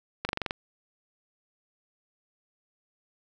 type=slowing click train; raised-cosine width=0.3 ms; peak=-13 dBFS; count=7; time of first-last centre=0.25-0.509 s; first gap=40 ms; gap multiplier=1.03; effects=none